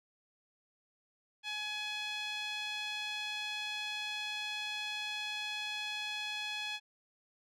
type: tone with band-pass filter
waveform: sawtooth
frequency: 843 Hz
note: G#5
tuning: 26 cents sharp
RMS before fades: -39 dBFS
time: 1.43-6.8 s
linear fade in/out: 50 ms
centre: 3100 Hz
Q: 2.6
effects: none